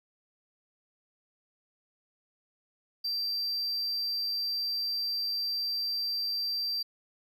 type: tone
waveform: triangle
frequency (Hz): 4699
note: D8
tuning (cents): 0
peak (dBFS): -28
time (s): 3.04-6.83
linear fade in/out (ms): 10
effects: none